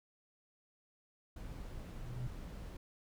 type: noise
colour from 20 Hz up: brown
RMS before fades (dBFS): -46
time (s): 1.36-2.77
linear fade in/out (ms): 5
type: tone with exponential growth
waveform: sine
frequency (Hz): 123.47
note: B2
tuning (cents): 0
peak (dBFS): -35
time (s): 1.67-2.27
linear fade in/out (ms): 5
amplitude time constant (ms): 130
effects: none